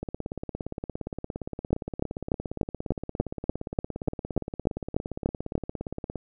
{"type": "two click trains", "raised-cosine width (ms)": 2, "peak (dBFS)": [-9, -19], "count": [14, 107], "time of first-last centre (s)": [[1.73, 5.554], [0.03, 6.157]], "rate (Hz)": [3.4, 17.3], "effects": []}